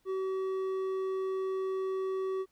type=tone with hard clipping; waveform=sine; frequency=380.2 Hz; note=F#4; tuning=47 cents sharp; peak=-32 dBFS; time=0.05-2.46 s; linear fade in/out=50 ms; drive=6 dB; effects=pink hiss -73 dBFS RMS until 2.51 s